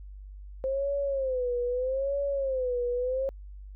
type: tone with vibrato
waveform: sine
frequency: 523.3 Hz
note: C5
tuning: in tune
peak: -26 dBFS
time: 0.64-3.29 s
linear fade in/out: 0 ms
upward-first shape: sine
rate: 0.79 Hz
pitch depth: 130 cents each way
effects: added 49 Hz sine -41 dBFS peak until 3.75 s